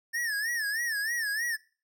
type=tone with vibrato; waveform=square; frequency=1777 Hz; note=A6; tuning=17 cents sharp; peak=-29 dBFS; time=0.13-1.57 s; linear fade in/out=20 ms; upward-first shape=sine; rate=3.2 Hz; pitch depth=140 cents each way; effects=noise-tail reverb RT60 0.4 s tail -23 dB re dry